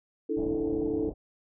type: chord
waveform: sine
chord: D suspended second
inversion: none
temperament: equal with one note detuned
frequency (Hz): 293.7 / 327.2 / 440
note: D4 / E4 / A4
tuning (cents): 0 / -13 / 0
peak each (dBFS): -32 / -31 / -30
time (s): 0.29-1.1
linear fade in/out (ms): 10
type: low-pass noise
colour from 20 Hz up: pink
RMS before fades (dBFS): -39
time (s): 0.36-1.14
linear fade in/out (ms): 20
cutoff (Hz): 780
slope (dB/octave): 48
effects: none